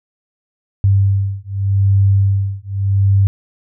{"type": "beating tone pair", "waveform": "sine", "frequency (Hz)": [98, 98.84], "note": ["G2", "G2"], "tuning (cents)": [0, 15], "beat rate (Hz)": 0.84, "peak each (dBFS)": -14, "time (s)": [0.84, 3.27], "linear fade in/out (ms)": 0, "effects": []}